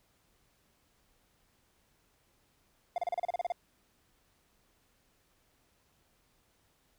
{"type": "tone bursts", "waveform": "triangle", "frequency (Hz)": 702, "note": "F5", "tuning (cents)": 9, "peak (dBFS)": -27, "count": 11, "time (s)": [2.96, 3.521], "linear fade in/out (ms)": 2, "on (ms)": 21, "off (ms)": 33, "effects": ["pink hiss -71 dBFS RMS until 6.98 s"]}